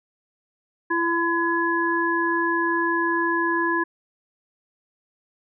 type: harmonic tone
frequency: 337.2 Hz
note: E4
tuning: 39 cents sharp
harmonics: 1 / 3 / 5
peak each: -24 / -24 / -24 dBFS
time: 0.9-3.84 s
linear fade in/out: 10 ms
effects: none